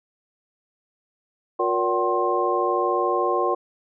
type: tone cluster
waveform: sine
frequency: 357.7 / 471.2 / 572 / 760 / 1060 Hz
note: F4 / A#4 / D5 / F#5 / C6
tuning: +41 / +19 / -46 / +46 / +22 cents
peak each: -25 / -26 / -27 / -27 / -24 dBFS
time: 1.59-3.55 s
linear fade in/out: 10 ms
effects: none